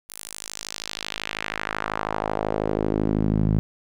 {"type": "tone with band-pass filter sweep", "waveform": "sawtooth", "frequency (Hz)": 52.8, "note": "G#1", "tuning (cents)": 29, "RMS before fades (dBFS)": -26, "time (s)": [0.09, 3.59], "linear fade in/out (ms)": 0, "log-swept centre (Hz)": [12000, 150], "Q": 1.5, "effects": []}